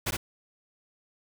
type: noise with echo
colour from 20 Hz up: pink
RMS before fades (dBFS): -29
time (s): 0.06-0.11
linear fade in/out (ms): 10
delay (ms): 60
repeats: 1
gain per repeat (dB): -2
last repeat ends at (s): 0.17
effects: none